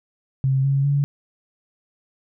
sine tone with pitch steps, 133.8 / 137.8 / 141.92 Hz, C3 / C#3 / C#3, +39 / -10 / +41 cents, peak -16 dBFS, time 0.44-1.04 s, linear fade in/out 0 ms, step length 200 ms, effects none

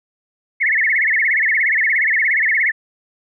sine tone with vibrato, 1965 Hz, B6, 9 cents flat, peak -13 dBFS, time 0.6-2.72 s, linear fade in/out 20 ms, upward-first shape sine, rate 17 Hz, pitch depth 210 cents each way, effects none

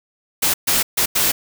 white noise bursts at uneven times, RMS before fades -17 dBFS, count 4, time 0.42-0.54 / 0.67-0.83 / 0.97-1.06 / 1.15-1.32 s, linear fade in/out 10 ms, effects none

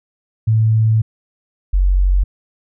sine tone pair in turn, 110.5 / 46.46 Hz, A2 / F#1, +8 / +8 cents, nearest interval octave + minor third, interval 1500 cents, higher first, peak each -10 dBFS, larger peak neither, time 0.47-1.02 / 1.73-2.24 s, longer first, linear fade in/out 10 ms, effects none

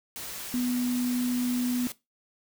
sine tone in noise, 246.9 Hz, B3, in tune, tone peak -25 dBFS, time 0.54-1.87 s, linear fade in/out 0 ms, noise white, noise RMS -38 dBFS, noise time 0.16-1.92 s, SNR +10 dB, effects noise-tail reverb RT60 0.2 s tail -17 dB re dry

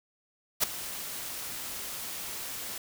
white noise with ADSR envelope, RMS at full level -22 dBFS, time 0.6-2.78 s, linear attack 35 ms, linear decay 4 ms, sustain -16 dB, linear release 3 ms, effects none

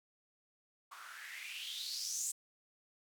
blue noise with band-pass filter sweep, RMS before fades -43 dBFS, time 0.91-2.32 s, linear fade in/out 10 ms, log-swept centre 1100 to 7800 Hz, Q 5.7, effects none

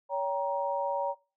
sine chord, G diminished, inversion second, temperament just, 564.5 / 784 / 940.8 Hz, Db5 / G5 / Bb5, +31 / 0 / +16 cents, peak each -31 / -36 / -31 dBFS, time 0.09-1.15 s, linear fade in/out 50 ms, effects noise-tail reverb RT60 0.3 s tail -19 dB re dry

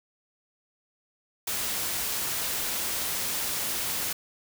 white noise, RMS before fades -30 dBFS, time 1.47-4.13 s, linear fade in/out 5 ms, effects none

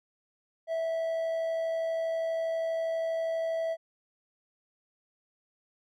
triangle tone with amplitude modulation, 655 Hz, E5, 11 cents flat, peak -25 dBFS, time 0.67-3.77 s, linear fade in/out 50 ms, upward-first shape sine, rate 72.4 Hz, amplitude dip 25%, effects none

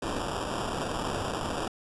blue noise with sample-and-hold, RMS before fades -32 dBFS, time 0.02-1.68 s, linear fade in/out 5 ms, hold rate 2100 Hz, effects resampled to 24000 Hz

